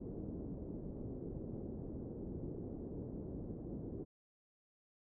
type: low-pass noise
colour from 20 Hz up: white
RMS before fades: -45 dBFS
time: 0-4.05 s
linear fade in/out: 20 ms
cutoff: 390 Hz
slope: 24 dB/octave
effects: none